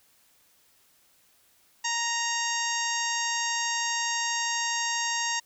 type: harmonic tone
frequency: 932.3 Hz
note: A#5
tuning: in tune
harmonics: 1 / 2 / 3 / 4 / 5 / 6 / 7 / 8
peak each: -32 / -32 / -35 / -38 / -38 / -35 / -33 / -38 dBFS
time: 1.84-5.4 s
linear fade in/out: 10 ms
effects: white hiss -63 dBFS RMS until 5.45 s